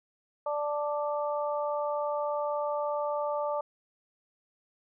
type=harmonic tone; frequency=293.9 Hz; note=D4; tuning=1 cent sharp; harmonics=2 / 3 / 4; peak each=-30 / -34 / -36 dBFS; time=0.46-3.61 s; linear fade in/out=5 ms; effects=none